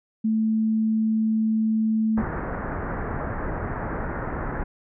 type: tone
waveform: sine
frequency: 219.9 Hz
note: A3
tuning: 1 cent flat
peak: -19 dBFS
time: 0.24-2.22 s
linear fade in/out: 10 ms
type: low-pass noise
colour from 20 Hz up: pink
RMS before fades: -29 dBFS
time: 2.17-4.64 s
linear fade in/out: 10 ms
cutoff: 1800 Hz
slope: 48 dB/octave
effects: none